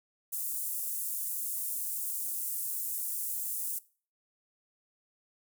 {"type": "high-pass noise", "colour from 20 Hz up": "pink", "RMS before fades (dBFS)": -35, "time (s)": [0.32, 3.79], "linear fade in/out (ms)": 10, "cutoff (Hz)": 9200, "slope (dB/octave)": 24, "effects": ["noise-tail reverb RT60 0.4 s tail -20 dB re dry"]}